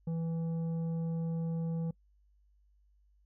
triangle tone with tanh clipping, 164.81 Hz, E3, in tune, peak -33 dBFS, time 0.07-1.91 s, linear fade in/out 5 ms, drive 12 dB, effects noise-tail reverb RT60 0.1 s tail -24 dB re dry + added 50 Hz sine -64 dBFS peak until 3.25 s

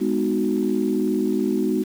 sine chord, G# minor seventh, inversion none, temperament equal with one note detuned, 207.7 / 250.8 / 311.1 / 370 Hz, G#3 / B3 / D#4 / F#4, 0 / +27 / 0 / 0 cents, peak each -24 dBFS, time 0-1.84 s, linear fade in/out 20 ms, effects tanh soft clip ceiling -9 dBFS + 7-bit

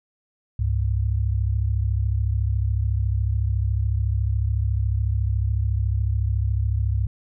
sine tone pair together, 68.1 / 102.03 Hz, C#2 / G#2, -30 / -30 cents, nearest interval perfect fifth, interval 700 cents, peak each -22 dBFS, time 0.59-7.07 s, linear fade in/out 5 ms, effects none

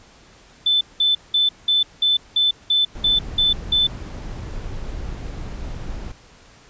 sine tone bursts, 3520 Hz, A7, in tune, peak -14 dBFS, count 10, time 0.66-3.87 s, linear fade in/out 5 ms, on 150 ms, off 190 ms
brown noise, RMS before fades -30 dBFS, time 2.95-6.12 s, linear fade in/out 5 ms
effects pink hiss -49 dBFS RMS until 6.69 s + resampled to 16000 Hz

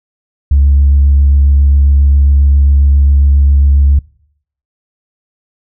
sine tone with vibrato, 70.1 Hz, C#2, 20 cents sharp, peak -3 dBFS, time 0.51-3.99 s, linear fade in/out 5 ms, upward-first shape sine, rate 7.4 Hz, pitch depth 15 cents each way, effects noise-tail reverb RT60 0.7 s tail -24 dB re dry + tanh soft clip ceiling -1 dBFS

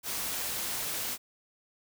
white noise, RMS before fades -34 dBFS, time 0.03-1.18 s, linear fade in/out 50 ms, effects none

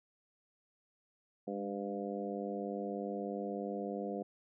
harmonic tone with a mistuned harmonic, 100 Hz, G2, 35 cents sharp, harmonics 2 / 3 / 4 / 5 / 6 / 7, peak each -41 / -44 / -43 / -42 / -47 / -45 dBFS, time 1.47-4.23 s, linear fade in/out 10 ms, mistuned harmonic 2, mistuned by +28 cents, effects none

